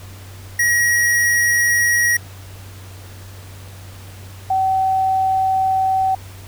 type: tone pair in turn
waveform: square / sine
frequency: 1901 / 762.7 Hz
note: A#6 / G5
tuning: +33 / -48 cents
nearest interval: octave + major third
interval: 1581 cents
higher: first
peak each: -14 dBFS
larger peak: neither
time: 0.59-2.17 / 4.5-6.15 s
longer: second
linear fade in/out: 5 ms
effects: added 95 Hz sine -35 dBFS peak until 6.47 s + pink hiss -42 dBFS RMS until 6.47 s